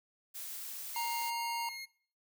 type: noise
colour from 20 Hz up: blue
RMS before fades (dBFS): -43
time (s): 0.34-1.31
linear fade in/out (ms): 20
type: tone with pitch glide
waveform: 25% pulse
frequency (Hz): 2127 to 2146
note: C7 to C7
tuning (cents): +28 to +43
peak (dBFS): -38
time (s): 0.94-1.86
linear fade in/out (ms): 20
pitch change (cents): +15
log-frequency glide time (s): 1.26-1.43
type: tone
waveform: square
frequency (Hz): 932.3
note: A#5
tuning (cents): 0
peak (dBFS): -35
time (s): 0.96-1.69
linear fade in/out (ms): 2
effects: noise-tail reverb RT60 0.5 s tail -19 dB re dry